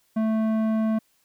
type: tone with low-pass filter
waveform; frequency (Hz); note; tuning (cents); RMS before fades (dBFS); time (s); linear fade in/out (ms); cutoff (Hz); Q
square; 220; A3; 0; -23; 0.16-0.99; 10; 1000; 0.61
effects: white hiss -66 dBFS RMS until 1.24 s